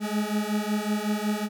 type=beating tone pair; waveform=40% pulse; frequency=207.7 / 213.1 Hz; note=G#3 / G#3; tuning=0 / +45 cents; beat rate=5.4 Hz; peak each=-27 dBFS; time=0-1.49 s; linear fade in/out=50 ms; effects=none